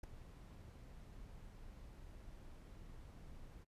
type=noise with ADSR envelope; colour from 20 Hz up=brown; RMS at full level=-42 dBFS; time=0.03-3.65 s; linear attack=8 ms; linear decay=6 ms; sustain=-13 dB; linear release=30 ms; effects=noise-tail reverb RT60 0.1 s tail -24 dB re dry + resampled to 32000 Hz